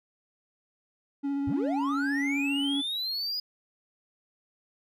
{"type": "tone with vibrato", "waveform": "triangle", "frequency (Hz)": 280, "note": "C#4", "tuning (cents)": 18, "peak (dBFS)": -25, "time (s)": [1.23, 2.82], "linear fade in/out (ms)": 20, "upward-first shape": "sine", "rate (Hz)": 15, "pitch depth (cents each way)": 15}
{"type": "linear sweep", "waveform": "triangle", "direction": "up", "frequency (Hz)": [69.3, 4978], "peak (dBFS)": -28, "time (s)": [1.47, 3.4], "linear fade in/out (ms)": 5}
{"effects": []}